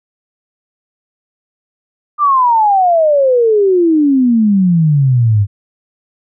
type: exponential sweep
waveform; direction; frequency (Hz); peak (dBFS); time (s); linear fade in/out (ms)
sine; down; 1211 to 98; -7; 2.18-5.47; 50
effects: none